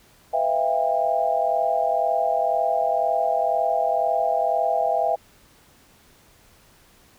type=tone cluster; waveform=sine; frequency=502 / 650 / 692 / 802 Hz; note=B4 / E5 / F5 / G5; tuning=+28 / -24 / -16 / +39 cents; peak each=-29 / -23 / -24 / -24 dBFS; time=0.33-5.16 s; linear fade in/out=10 ms; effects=pink hiss -55 dBFS RMS until 7.18 s